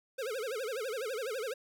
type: tone with vibrato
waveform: square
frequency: 478.8 Hz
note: A#4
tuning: 46 cents sharp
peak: -35 dBFS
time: 0.18-1.54 s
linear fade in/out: 10 ms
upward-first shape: sine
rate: 12 Hz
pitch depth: 230 cents each way
effects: none